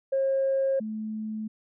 sine tone pair in turn, 539 / 216.8 Hz, C#5 / A3, -49 / -25 cents, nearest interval octave + major third, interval 1576 cents, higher first, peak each -21 / -30 dBFS, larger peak first, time 0.12-0.8 / 0.8-1.48 s, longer neither, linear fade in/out 10 ms, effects tanh soft clip ceiling -18 dBFS

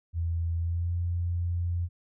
sine tone with pitch glide, 83.8 to 86.81 Hz, E2 to F2, +29 to -10 cents, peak -26 dBFS, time 0.13-1.89 s, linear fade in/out 50 ms, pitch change +61 cents, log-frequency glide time 0.58-0.94 s, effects none

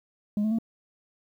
sine tone with pitch steps, 207.7 / 216.9 / 226.5 Hz, G#3 / A3 / A#3, 0 / -25 / -50 cents, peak -20 dBFS, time 0.37-0.586 s, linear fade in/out 2 ms, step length 72 ms, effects tanh soft clip ceiling -22 dBFS + 10-bit

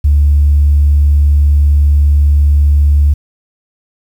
sine tone, 72.6 Hz, D2, 19 cents flat, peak -4 dBFS, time 0.04-3.14 s, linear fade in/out 10 ms, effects tanh soft clip ceiling -1 dBFS + 7-bit

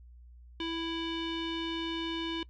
square tone with low-pass filter, 330.2 Hz, E4, 3 cents sharp, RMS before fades -35 dBFS, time 0.6-2.43 s, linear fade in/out 2 ms, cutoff 3300 Hz, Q 8.9, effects noise-tail reverb RT60 0.1 s tail -21 dB re dry + added 60 Hz sine -50 dBFS peak until 2.49 s

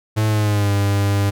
45% pulse tone with pitch glide, 108.4 to 100.56 Hz, A2 to G2, -25 to +45 cents, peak -15 dBFS, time 0.16-1.31 s, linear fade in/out 20 ms, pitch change -130 cents, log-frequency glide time 0.26-0.72 s, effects none

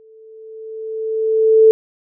sine tone with exponential growth, 441.1 Hz, A4, 4 cents sharp, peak -4 dBFS, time 0-1.71 s, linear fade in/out 0 ms, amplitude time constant 370 ms, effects none

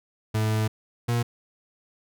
40% pulse tone pair in turn, 108.7 / 118.83 Hz, A2 / A#2, -21 / +34 cents, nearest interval major second, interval 155 cents, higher second, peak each -21 dBFS, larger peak neither, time 0.34-0.68 / 1.08-1.23 s, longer first, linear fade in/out 10 ms, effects none

